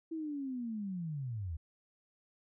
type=linear sweep; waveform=sine; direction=down; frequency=329.6 to 74 Hz; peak=-36 dBFS; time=0.11-1.57 s; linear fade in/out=10 ms; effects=none